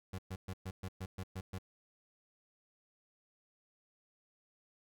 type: tone bursts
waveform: 30% pulse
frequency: 93.7 Hz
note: F#2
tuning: 22 cents sharp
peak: -37 dBFS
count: 9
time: 0.13-1.585 s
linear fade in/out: 5 ms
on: 55 ms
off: 120 ms
effects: none